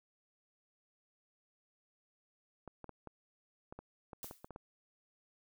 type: clicks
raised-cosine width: 1 ms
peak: -33 dBFS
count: 12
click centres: 2.677 / 2.843 / 2.893 / 3.073 / 3.725 / 3.79 / 4.132 / 4.244 / 4.311 / 4.445 / 4.507 / 4.561 s
type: noise with exponential decay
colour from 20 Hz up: blue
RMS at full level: -44 dBFS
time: 4.23-4.48 s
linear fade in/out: 0 ms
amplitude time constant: 54 ms
effects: none